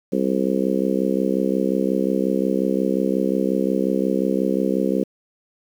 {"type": "harmonic tone", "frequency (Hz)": 65.6, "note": "C2", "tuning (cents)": 5, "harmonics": [3, 4, 5, 6, 7, 8], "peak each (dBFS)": [-23, -24, -25, -26, -26, -27], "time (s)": [0.12, 5.04], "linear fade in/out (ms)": 10, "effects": ["8-bit"]}